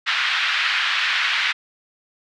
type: band-pass noise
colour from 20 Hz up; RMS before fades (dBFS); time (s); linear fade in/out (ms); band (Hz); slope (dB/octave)
pink; -21; 0.06-1.53; 20; 1400 to 3700; 24
effects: none